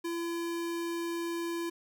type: tone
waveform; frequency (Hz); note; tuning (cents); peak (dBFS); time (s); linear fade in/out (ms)
square; 338.6; E4; +46; -33; 0.04-1.7; 10
effects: 12-bit